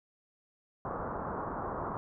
white low-pass noise, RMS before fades -37 dBFS, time 0.85-1.97 s, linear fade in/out 0 ms, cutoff 1300 Hz, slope 48 dB/octave, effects none

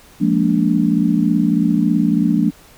sine chord, Bb dominant seventh, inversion second, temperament just, 174.81 / 209.8 / 233.1 / 291.4 Hz, F3 / Ab3 / Bb3 / D4, +2 / +18 / 0 / -13 cents, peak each -18 dBFS, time 0.2-2.51 s, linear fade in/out 20 ms, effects pink hiss -46 dBFS RMS until 2.77 s

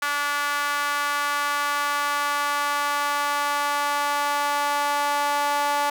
sawtooth tone with high-pass filter sweep, 288.8 Hz, D4, 29 cents flat, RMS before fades -24 dBFS, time 0.02-5.9 s, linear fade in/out 5 ms, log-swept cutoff 1300 to 860 Hz, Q 2.8, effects none

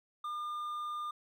triangle tone with hard clipping, 1206 Hz, D6, 46 cents sharp, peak -37 dBFS, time 0.24-1.11 s, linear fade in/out 5 ms, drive 7 dB, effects none

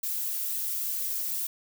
violet noise with flanger, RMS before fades -31 dBFS, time 0.03-1.47 s, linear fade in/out 5 ms, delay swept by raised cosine 1.3 to 3.2 ms, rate 3.8 Hz, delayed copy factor -0.55, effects none

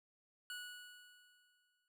25% pulse tone with exponential decay, 1467 Hz, F#6, 15 cents flat, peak -40 dBFS, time 0.5-1.88 s, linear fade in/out 1 ms, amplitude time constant 300 ms, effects noise-tail reverb RT60 0.1 s tail -19 dB re dry

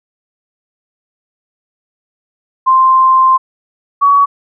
sine tone pair in turn, 1046.5 / 1128.1 Hz, C6 / C#6, 0 / +30 cents, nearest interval minor second, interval 130 cents, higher second, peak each -5 dBFS, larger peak neither, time 2.66-3.38 / 4.01-4.26 s, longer first, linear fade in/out 20 ms, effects none

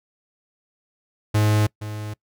45% pulse tone with echo, 105.9 Hz, G#2, 34 cents sharp, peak -16 dBFS, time 1.34-1.67 s, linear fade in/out 10 ms, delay 470 ms, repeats 1, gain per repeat -13 dB, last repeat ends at 2.14 s, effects noise-tail reverb RT60 0.1 s tail -24 dB re dry

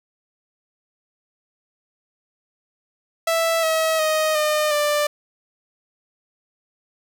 sawtooth tone with pitch steps, 659.3 / 641.6 / 624.5 / 607.7 / 591.5 Hz, E5 / E5 / D#5 / D#5 / D5, 0 / -47 / +6 / -41 / +12 cents, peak -14 dBFS, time 3.27-5.07 s, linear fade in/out 5 ms, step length 360 ms, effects none

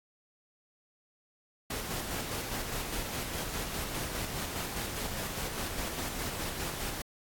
pink noise with tremolo, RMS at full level -35 dBFS, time 1.7-7.02 s, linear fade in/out 5 ms, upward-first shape square, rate 4.9 Hz, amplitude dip 30%, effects AAC 64 kbps

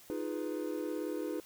triangle chord, F half-diminished seventh, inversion third, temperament equal, 311.1 / 349.2 / 415.3 / 493.9 Hz, Eb4 / F4 / Ab4 / Cb5, 0 / 0 / 0 / 0 cents, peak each -36 / -39 / -39 / -39 dBFS, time 0.1-1.4 s, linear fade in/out 0 ms, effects white hiss -57 dBFS RMS until 1.45 s

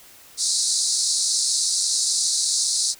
pink band-pass noise, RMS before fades -22 dBFS, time 0.37-2.95 s, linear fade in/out 50 ms, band 4000 to 9800 Hz, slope 96 dB/octave, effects white hiss -48 dBFS RMS until 2.99 s

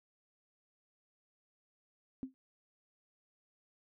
sine tone with exponential decay, 262.3 Hz, C4, 4 cents sharp, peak -33 dBFS, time 2.23-2.34 s, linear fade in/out 0 ms, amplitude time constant 22 ms, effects none

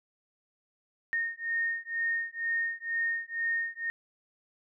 sine beating tone pair, 1841 / 1843.1 Hz, A#6 / A#6, -22 / -20 cents, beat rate 2.1 Hz, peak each -32 / -32 dBFS, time 1.13-3.9 s, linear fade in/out 0 ms, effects none

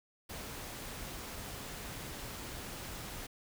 pink noise, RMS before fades -44 dBFS, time 0.29-3.27 s, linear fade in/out 10 ms, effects none

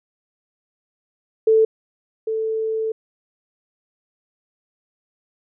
sine tone pair in turn, 441.8 / 441.8 Hz, A4 / A4, +7 / +7 cents, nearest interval unison, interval 0 cents, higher neither, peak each -11 / -20 dBFS, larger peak first, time 1.47-1.65 / 2.27-2.92 s, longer second, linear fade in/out 5 ms, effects none

